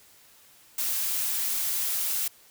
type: noise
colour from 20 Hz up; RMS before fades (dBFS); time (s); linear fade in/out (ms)
blue; -28; 0.78-2.28; 5
effects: white hiss -56 dBFS RMS until 2.5 s